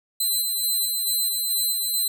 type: tone with tremolo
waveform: 10% pulse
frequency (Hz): 4052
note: B7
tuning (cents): +44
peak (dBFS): -14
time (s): 0.2-2.08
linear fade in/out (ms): 5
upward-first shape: square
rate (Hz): 2.3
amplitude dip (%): 25
effects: none